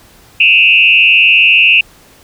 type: tone with frequency modulation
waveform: sine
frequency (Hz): 2653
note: E7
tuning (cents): +10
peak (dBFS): -4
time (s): 0.4-1.81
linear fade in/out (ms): 5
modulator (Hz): 141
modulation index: 1.3
effects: pink hiss -43 dBFS RMS until 2.23 s